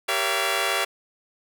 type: chord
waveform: 10% pulse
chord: G diminished seventh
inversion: none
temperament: just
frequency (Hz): 392 / 470.4 / 564.5 / 677.4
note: G4 / Bb4 / Db5 / Fb5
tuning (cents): 0 / +16 / +31 / +47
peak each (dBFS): -20 / -22 / -20 / -18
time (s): 0.08-0.85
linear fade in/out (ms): 10
effects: none